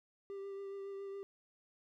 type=tone with vibrato; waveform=triangle; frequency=394.6 Hz; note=G4; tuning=11 cents sharp; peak=-40 dBFS; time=0.3-1.23 s; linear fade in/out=0 ms; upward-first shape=triangle; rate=7.2 Hz; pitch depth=19 cents each way; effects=none